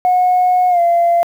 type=tone with pitch glide; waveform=sine; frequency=728 to 687.1 Hz; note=F#5 to F5; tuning=-28 to -28 cents; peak=-8 dBFS; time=0.05-1.23 s; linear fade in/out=0 ms; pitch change=-100 cents; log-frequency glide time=0.69-0.8 s; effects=tanh soft clip ceiling -6 dBFS + 7-bit